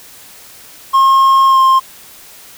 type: tone with pitch glide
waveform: triangle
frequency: 1074 to 1058 Hz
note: C6 to C6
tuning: +45 to +19 cents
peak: -4 dBFS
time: 0.93-1.8 s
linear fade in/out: 20 ms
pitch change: -26 cents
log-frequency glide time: 1.47-1.6 s
effects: white hiss -38 dBFS RMS until 2.57 s